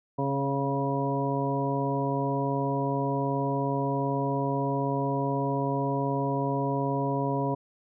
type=harmonic tone with a mistuned harmonic; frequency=138.59 Hz; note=C#3; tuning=in tune; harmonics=1 / 2 / 3 / 4 / 5 / 7; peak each=-30 / -31 / -33 / -34 / -35 / -32 dBFS; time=0.18-7.55 s; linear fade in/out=10 ms; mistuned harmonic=2; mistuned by=-16 cents; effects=none